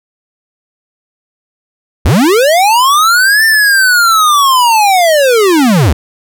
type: linear two-way sweep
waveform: square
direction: up then down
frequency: 53.2 to 1803 to 58.3 Hz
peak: -6 dBFS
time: 2.05-5.93 s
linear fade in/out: 5 ms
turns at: 3.45 s
effects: none